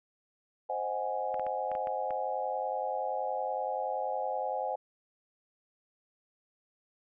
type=chord; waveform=sine; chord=Ab dominant seventh; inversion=first; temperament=equal; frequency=523.3 / 622.3 / 740 / 830.6 Hz; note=C5 / Eb5 / Gb5 / Ab5; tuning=0 / 0 / 0 / 0 cents; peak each=-36 / -38 / -36 / -35 dBFS; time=0.69-4.76 s; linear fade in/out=10 ms
type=clicks; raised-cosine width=0.5 ms; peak=-29 dBFS; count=7; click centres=1.343 / 1.396 / 1.466 / 1.716 / 1.752 / 1.872 / 2.107 s
effects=none